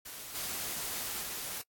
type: noise with level steps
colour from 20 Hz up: white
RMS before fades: -44 / -37 / -39 dBFS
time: 0.05-1.62 s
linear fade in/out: 10 ms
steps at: 0.34 / 1.22 s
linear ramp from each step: 20 ms
effects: noise-tail reverb RT60 0.1 s tail -26 dB re dry + AAC 64 kbps